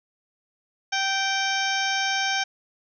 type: harmonic tone with a mistuned harmonic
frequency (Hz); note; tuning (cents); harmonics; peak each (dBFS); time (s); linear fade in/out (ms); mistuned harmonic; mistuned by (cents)
780; G5; -9; 1 / 2 / 3 / 4 / 5 / 6 / 7 / 8; -28 / -27 / -30 / -31 / -35 / -40 / -31 / -35; 0.92-2.44; 10; 5; -64
effects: none